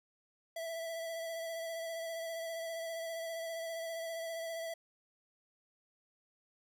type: tone with vibrato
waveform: square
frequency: 660 Hz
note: E5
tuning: 2 cents sharp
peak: -39 dBFS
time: 0.56-4.74 s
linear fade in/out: 5 ms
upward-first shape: sine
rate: 15 Hz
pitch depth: 22 cents each way
effects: none